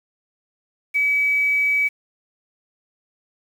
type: tone with quantisation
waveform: sine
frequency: 2283 Hz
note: D7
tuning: 50 cents flat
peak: -16 dBFS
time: 0.94-1.89 s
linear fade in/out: 20 ms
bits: 7
effects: none